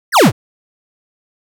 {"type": "exponential sweep", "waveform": "square", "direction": "down", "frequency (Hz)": [2087, 83.8], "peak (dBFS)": -6, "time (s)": [0.12, 0.32], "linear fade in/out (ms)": 50, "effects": []}